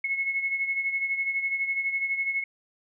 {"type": "beating tone pair", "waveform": "sine", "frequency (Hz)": [2183, 2195], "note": ["C#7", "C#7"], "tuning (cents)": [-27, -18], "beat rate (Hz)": 12, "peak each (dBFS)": [-26, -33], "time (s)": [0.04, 2.44], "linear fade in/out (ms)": 5, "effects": []}